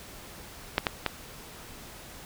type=clicks; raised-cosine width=0.3 ms; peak=-6 / -8 / -9 dBFS; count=3; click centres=0.781 / 0.868 / 1.063 s; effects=pink hiss -46 dBFS RMS until 2.25 s